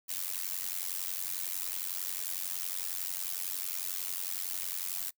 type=noise with amplitude modulation; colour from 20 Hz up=blue; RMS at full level=-32 dBFS; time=0.08-5.11 s; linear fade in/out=20 ms; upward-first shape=sine; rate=91 Hz; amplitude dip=100%; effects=noise-tail reverb RT60 0.1 s tail -24 dB re dry